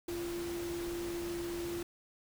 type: tone in noise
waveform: sine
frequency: 344.1 Hz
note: F4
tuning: 26 cents flat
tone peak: -36 dBFS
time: 0.08-1.83 s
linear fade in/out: 5 ms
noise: pink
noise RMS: -45 dBFS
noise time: 0.08-1.83 s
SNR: +6 dB
effects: none